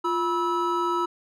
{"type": "tone cluster", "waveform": "triangle", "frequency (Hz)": [348.7, 973, 1304], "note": ["F4", "B5", "E6"], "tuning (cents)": [-3, -26, -19], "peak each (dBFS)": -25, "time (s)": [0.04, 1.06], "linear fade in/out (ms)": 10, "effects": []}